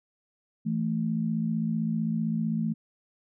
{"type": "tone pair together", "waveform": "sine", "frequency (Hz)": [165.23, 220.8], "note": ["E3", "A3"], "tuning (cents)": [4, 6], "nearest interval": "perfect fourth", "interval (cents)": 502, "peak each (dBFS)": [-29, -27], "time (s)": [0.65, 2.74], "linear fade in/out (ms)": 20, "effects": []}